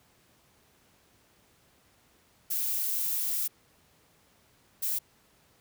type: noise bursts at uneven times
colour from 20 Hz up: violet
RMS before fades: -30 dBFS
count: 2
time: 2.5-3.48 / 4.82-4.99 s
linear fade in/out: 10 ms
effects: pink hiss -64 dBFS RMS until 5.6 s + high-pass 60 Hz 12 dB/octave